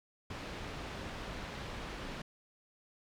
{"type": "low-pass noise", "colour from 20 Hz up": "pink", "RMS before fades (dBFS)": -43, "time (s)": [0.3, 2.22], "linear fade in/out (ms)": 5, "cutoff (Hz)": 3700, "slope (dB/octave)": 12, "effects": []}